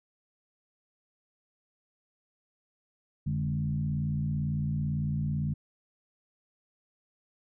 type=tone with frequency modulation; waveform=sine; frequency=147 Hz; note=D3; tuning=2 cents sharp; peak=-27 dBFS; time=3.26-5.54 s; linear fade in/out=10 ms; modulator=57.9 Hz; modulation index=0.99; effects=none